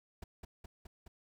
brown noise with echo, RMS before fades -45 dBFS, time 0.22-0.24 s, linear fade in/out 5 ms, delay 210 ms, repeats 4, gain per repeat -2 dB, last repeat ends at 1.08 s, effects none

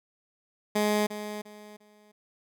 15% pulse tone with echo, 209.9 Hz, G#3, 19 cents sharp, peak -17 dBFS, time 0.75-1.07 s, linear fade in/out 10 ms, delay 350 ms, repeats 3, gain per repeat -11 dB, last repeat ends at 2.12 s, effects none

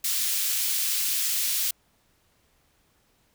white high-pass noise, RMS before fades -26 dBFS, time 0.04-1.71 s, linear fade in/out 5 ms, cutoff 2700 Hz, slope 12 dB/octave, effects pink hiss -66 dBFS RMS until 3.34 s

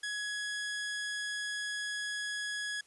sawtooth tone, 1676 Hz, G#6, 15 cents sharp, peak -31 dBFS, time 0.03-2.81 s, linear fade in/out 5 ms, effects white hiss -64 dBFS RMS until 2.86 s + resampled to 24000 Hz

